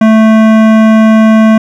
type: tone with hard clipping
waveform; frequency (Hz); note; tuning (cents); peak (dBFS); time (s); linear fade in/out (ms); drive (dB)
sine; 220; A3; 0; -4; 0.01-1.58; 5; 16
effects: none